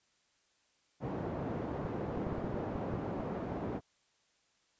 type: band-pass noise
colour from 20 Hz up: pink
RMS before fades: -38 dBFS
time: 1-3.81 s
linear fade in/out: 50 ms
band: 120 to 730 Hz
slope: 12 dB/octave
type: clicks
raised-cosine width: 5 ms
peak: -29 dBFS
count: 10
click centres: 1.852 / 2.174 / 2.268 / 2.326 / 2.384 / 2.446 / 2.543 / 2.758 / 2.94 / 3.198 s
effects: white hiss -73 dBFS RMS until 4.79 s + resampled to 16000 Hz